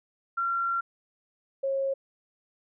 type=tone pair in turn; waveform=sine; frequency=1371 / 542.9 Hz; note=F6 / C#5; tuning=-32 / -36 cents; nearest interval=octave + major third; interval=1604 cents; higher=first; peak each=-25 dBFS; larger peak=neither; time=0.37-0.81 / 1.63-1.94 s; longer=first; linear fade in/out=10 ms; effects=none